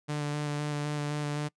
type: tone with vibrato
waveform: sawtooth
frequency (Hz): 147.6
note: D3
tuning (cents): +9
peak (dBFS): -26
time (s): 0.08-1.49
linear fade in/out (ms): 20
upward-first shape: square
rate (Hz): 3.9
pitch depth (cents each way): 13
effects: noise-tail reverb RT60 0.1 s tail -24 dB re dry + resampled to 22050 Hz